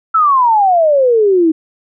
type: exponential sweep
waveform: sine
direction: down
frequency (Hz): 1342 to 310.5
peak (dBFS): -7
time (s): 0.14-1.52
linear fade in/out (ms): 10
effects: none